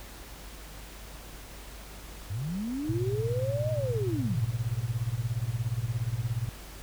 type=linear two-way sweep; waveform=sine; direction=up then down; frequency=89.5 to 631 to 89.5 Hz; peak=-30 dBFS; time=2.3-4.45 s; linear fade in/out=5 ms; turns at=3.71 s
type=tone with tremolo; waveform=sine; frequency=116.54 Hz; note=A#2; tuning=in tune; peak=-24 dBFS; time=2.89-6.49 s; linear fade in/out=0 ms; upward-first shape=sine; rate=17 Hz; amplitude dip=90%
effects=added 50 Hz sine -45 dBFS peak until 6.82 s + pink hiss -47 dBFS RMS until 6.82 s